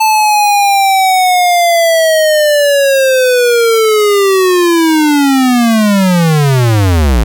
square linear sweep, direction down, 879 to 51.9 Hz, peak -7 dBFS, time 0-7.24 s, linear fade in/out 10 ms, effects none

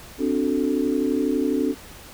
sine chord, D dominant seventh, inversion third, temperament equal, 261.6 / 293.7 / 370 / 440 Hz, C4 / D4 / F#4 / A4, 0 / 0 / 0 / 0 cents, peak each -24 / -23 / -28 / -27 dBFS, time 0.18-1.75 s, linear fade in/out 50 ms, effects pink hiss -43 dBFS RMS until 2.13 s

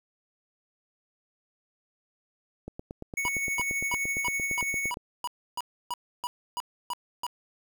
click train, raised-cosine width 2 ms, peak -24 dBFS, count 21, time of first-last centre 2.68-4.971 s, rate 8.73 Hz
square tone with tremolo, 2217 Hz, C#7, in tune, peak -27 dBFS, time 3.17-4.91 s, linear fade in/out 5 ms, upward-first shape sine, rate 12 Hz, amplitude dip 35%
square tone bursts, 974 Hz, B5, 24 cents flat, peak -30 dBFS, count 13, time 3.25-7.266 s, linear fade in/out 0 ms, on 32 ms, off 300 ms
effects 10-bit

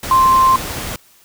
sine tone in noise, 1050 Hz, C6, 6 cents sharp, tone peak -8 dBFS, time 0.11-0.56 s, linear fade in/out 2 ms, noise pink, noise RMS -25 dBFS, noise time 0.03-0.96 s, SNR +14 dB, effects white hiss -50 dBFS RMS until 1.24 s

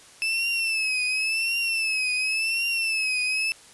35% pulse tone with vibrato, 2624 Hz, E7, 9 cents flat, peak -21 dBFS, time 0.22-3.52 s, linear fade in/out 0 ms, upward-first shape triangle, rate 0.92 Hz, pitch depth 100 cents each way, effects white hiss -50 dBFS RMS until 3.73 s + resampled to 24000 Hz

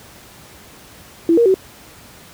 sine tone with pitch steps, 333.5 / 468.9 / 379.5 Hz, E4 / A#4 / F#4, +20 / +10 / +44 cents, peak -9 dBFS, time 1.29-1.542 s, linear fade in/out 2 ms, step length 84 ms, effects pink hiss -42 dBFS RMS until 2.33 s + high-pass 60 Hz 12 dB/octave

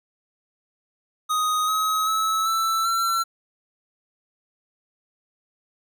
square tone with pitch steps, 1249 / 1273.8 / 1299 / 1324.8 / 1351.1 Hz, D#6 / D#6 / E6 / E6 / E6, +6 / +40 / -26 / +8 / +42 cents, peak -21 dBFS, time 1.29-3.24 s, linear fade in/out 20 ms, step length 390 ms, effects none

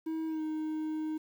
triangle tone with pitch glide, 320 to 311.6 Hz, D#4 to D#4, +49 to +3 cents, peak -30 dBFS, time 0.06-1.18 s, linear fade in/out 10 ms, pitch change -46 cents, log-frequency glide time 0.27-0.42 s, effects 10-bit

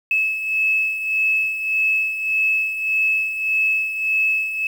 sine beating tone pair, 2596 / 2597.7 Hz, E7 / E7, -27 / -26 cents, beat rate 1.7 Hz, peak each -18 / -25 dBFS, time 0.11-4.67 s, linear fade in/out 2 ms, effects 7-bit

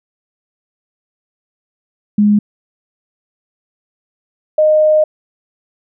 sine tone pair in turn, 207.7 / 616.3 Hz, G#3 / D#5, 0 / -17 cents, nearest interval octave + perfect fifth, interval 1883 cents, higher second, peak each -7 / -7 dBFS, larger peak neither, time 2.18-2.39 / 4.58-5.04 s, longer second, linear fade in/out 5 ms, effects none

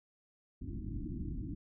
pink low-pass noise, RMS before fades -40 dBFS, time 0.61-1.55 s, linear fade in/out 10 ms, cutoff 340 Hz, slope 96 dB/octave, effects none

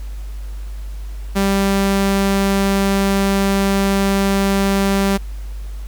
sawtooth tone, 196.5 Hz, G3, 4 cents sharp, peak -10 dBFS, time 1.35-5.18 s, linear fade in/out 20 ms, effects added 50 Hz sine -25 dBFS peak until 5.87 s + pink hiss -46 dBFS RMS until 5.87 s

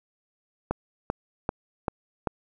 click train, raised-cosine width 1 ms, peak -11 dBFS, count 5, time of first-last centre 0.71-2.272 s, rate 2.56 Hz, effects none

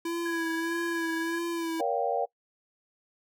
square tone with vibrato, 333.5 Hz, E4, 20 cents sharp, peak -30 dBFS, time 0.05-1.81 s, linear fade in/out 5 ms, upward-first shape sine, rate 1.6 Hz, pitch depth 36 cents each way
sine tone, 1661.2 Hz, G#6, in tune, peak -33 dBFS, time 0.25-1.39 s, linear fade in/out 10 ms
sine chord, G half-diminished seventh, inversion first, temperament just, 470.4 / 564.5 / 705.6 / 784 Hz, Bb4 / Db5 / F5 / G5, +16 / +31 / +18 / 0 cents, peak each -31 dBFS, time 1.79-2.26 s, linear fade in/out 20 ms
effects noise-tail reverb RT60 0.1 s tail -22 dB re dry

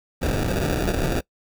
pink noise with sample-and-hold, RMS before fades -23 dBFS, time 0.21-1.21 s, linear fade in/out 20 ms, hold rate 1050 Hz, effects noise-tail reverb RT60 0.1 s tail -22 dB re dry

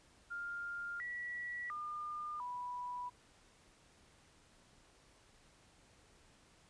sine tone with pitch steps, 1402 / 1939 / 1207 / 984 Hz, F6 / B6 / D6 / B5, +6 / -32 / +47 / -7 cents, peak -40 dBFS, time 0.3-3.1 s, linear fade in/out 20 ms, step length 700 ms, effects pink hiss -66 dBFS RMS until 6.69 s + resampled to 22050 Hz

